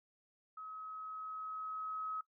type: tone with level ramp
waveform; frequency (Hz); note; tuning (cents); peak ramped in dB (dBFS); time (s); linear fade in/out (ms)
sine; 1277; D#6; +45; -45 to -37; 0.57-2.21; 5
effects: noise-tail reverb RT60 0.1 s tail -18 dB re dry